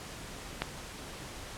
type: click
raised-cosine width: 0.3 ms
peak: -13 dBFS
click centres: 0.62 s
effects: pink hiss -44 dBFS RMS until 1.57 s + low-pass 10000 Hz 12 dB/octave